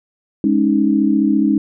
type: chord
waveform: sine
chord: Ab suspended fourth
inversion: none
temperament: just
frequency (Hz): 207.7 / 276.9 / 311.5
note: Ab3 / Db4 / Eb4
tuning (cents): 0 / -2 / +2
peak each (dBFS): -16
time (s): 0.44-1.58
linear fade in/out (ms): 2
effects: none